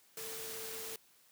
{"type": "tone in noise", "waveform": "sine", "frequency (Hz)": 445.7, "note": "A4", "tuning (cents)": 22, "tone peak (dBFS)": -48, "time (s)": [0.17, 0.96], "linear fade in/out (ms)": 2, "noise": "white", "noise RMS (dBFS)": -44, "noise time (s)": [0.17, 0.96], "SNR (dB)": -7, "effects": ["white hiss -66 dBFS RMS until 1.31 s", "high-pass 80 Hz 12 dB/octave"]}